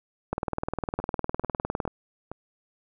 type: two click trains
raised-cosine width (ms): 1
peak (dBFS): -13 / -21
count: 31 / 4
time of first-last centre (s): 0.33-1.853 / 1-2.316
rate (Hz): 19.7 / 2.28
effects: none